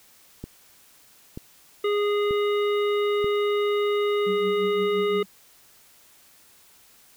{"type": "click train", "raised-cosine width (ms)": 3, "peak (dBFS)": -21, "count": 4, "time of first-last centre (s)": [0.44, 3.244], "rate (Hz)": 1.07}
{"type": "harmonic tone", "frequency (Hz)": 412.5, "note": "G#4", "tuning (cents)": -12, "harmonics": [1, 3, 5, 7, 9], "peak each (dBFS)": [-21, -31, -35, -38, -40], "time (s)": [1.84, 5.23], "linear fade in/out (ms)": 5}
{"type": "tone with tremolo", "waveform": "sine", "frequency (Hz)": 191.7, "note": "G3", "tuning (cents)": -38, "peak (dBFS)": -28, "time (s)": [4.26, 5.26], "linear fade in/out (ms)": 10, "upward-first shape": "triangle", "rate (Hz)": 5.8, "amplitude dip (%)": 90}
{"effects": ["white hiss -55 dBFS RMS until 7.16 s"]}